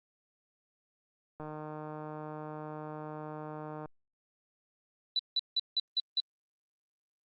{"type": "click train", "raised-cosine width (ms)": 1, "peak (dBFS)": -29, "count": 377, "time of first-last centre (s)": [1.4, 3.858], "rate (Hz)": 153}
{"type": "tone bursts", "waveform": "sine", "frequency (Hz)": 3966, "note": "B7", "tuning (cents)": 7, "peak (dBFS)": -26, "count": 6, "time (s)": [5.16, 6.202], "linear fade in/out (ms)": 2, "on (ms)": 32, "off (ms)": 170}
{"effects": ["Opus 48 kbps"]}